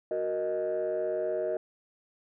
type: chord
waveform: sine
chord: D# minor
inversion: first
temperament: equal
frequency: 370 / 466.2 / 622.3 Hz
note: F#4 / A#4 / D#5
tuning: 0 / 0 / 0 cents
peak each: -32 / -32 / -29 dBFS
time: 0.11-1.57 s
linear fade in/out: 2 ms
effects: tanh soft clip ceiling -23 dBFS